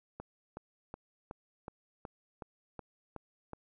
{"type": "click train", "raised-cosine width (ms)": 1, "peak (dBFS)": -28, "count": 10, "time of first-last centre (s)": [0.2, 3.533], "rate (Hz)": 2.7, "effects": []}